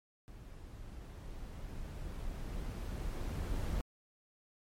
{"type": "noise with level ramp", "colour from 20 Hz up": "brown", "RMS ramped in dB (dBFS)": [-50, -35], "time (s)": [0.28, 3.81], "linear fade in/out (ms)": 0, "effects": ["MP3 64 kbps"]}